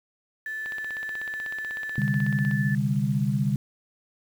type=tone; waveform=sine; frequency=1749 Hz; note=A6; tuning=11 cents flat; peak=-30 dBFS; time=0.46-2.75 s; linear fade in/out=2 ms
type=click train; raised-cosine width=0.3 ms; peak=-24 dBFS; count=31; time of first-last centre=0.66-2.512 s; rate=16.2 Hz
type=chord; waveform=sine; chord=C suspended second; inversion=none; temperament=equal with one note detuned; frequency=130.81 / 146.83 / 200.5 Hz; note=C3 / D3 / G3; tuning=0 / 0 / +39 cents; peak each=-26 dBFS; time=1.98-3.56 s; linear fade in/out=2 ms
effects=8-bit